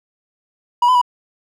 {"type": "tone with pitch steps", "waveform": "triangle", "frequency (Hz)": [967, 1009, 977], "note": ["B5", "B5", "B5"], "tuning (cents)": [-37, 37, -19], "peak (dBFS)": -8, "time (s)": [0.82, 1.015], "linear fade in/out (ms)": 5, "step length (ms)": 65, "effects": []}